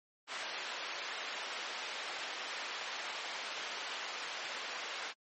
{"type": "band-pass noise", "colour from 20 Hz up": "white", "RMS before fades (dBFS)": -42, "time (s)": [0.27, 5.14], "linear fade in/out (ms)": 50, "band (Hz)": [520, 3200], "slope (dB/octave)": 12, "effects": ["MP3 32 kbps"]}